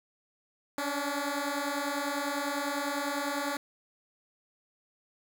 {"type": "beating tone pair", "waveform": "10% pulse", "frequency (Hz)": [280, 290], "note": ["C#4", "D4"], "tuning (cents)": [18, -22], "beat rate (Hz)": 10, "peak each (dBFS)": -25, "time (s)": [0.78, 3.57], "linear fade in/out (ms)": 2, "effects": []}